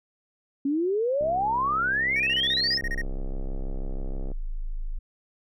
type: exponential sweep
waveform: sine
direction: up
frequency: 269.8 to 5320 Hz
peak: -22 dBFS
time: 0.65-2.78 s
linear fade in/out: 5 ms
type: click train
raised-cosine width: 2 ms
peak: -26 dBFS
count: 207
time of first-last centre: 1.21-4.317 s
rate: 66.3 Hz
type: tone bursts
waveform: triangle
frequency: 1864.7 Hz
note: A#6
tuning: in tune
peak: -26 dBFS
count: 13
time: 2.16-3.015 s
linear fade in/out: 2 ms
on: 39 ms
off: 29 ms
type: tone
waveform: sine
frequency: 26.84 Hz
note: A0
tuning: 42 cents flat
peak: -27 dBFS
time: 2.83-4.99 s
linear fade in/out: 10 ms
effects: none